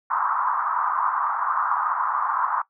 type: band-pass noise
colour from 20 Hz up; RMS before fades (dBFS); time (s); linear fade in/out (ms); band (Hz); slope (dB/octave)
pink; -24; 0.1-2.62; 5; 940 to 1300; 48
effects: noise-tail reverb RT60 0.1 s tail -17 dB re dry